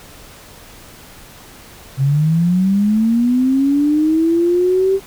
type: linear sweep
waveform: sine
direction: up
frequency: 131.2 to 392 Hz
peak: -11 dBFS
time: 1.97-5 s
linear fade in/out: 50 ms
effects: pink hiss -40 dBFS RMS until 5.06 s